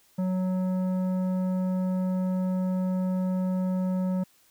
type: tone with tanh clipping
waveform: triangle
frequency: 185 Hz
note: F#3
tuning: in tune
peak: -26 dBFS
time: 0.18-4.24 s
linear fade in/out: 10 ms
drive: 15 dB
effects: white hiss -62 dBFS RMS until 4.5 s